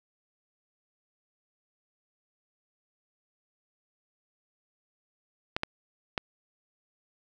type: clicks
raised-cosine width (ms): 0.3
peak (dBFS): -12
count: 3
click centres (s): 5.565 / 5.634 / 6.178
effects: none